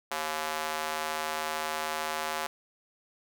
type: tone with high-pass filter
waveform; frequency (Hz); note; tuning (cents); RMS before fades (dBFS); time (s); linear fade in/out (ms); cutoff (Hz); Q
square; 77.78; D#2; 0; -33; 0.11-2.47; 5; 800; 1.2
effects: none